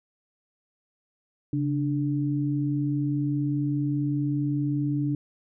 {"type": "tone pair together", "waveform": "sine", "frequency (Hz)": [138.61, 293.7], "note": ["C#3", "D4"], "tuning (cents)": [0, 0], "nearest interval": "octave + minor second", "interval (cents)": 1300, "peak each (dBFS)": -26, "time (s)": [1.53, 5.15], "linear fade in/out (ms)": 2, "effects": []}